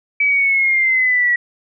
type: linear sweep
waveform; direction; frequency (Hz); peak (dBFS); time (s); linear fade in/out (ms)
sine; down; 2297 to 1922; -12; 0.2-1.36; 5
effects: none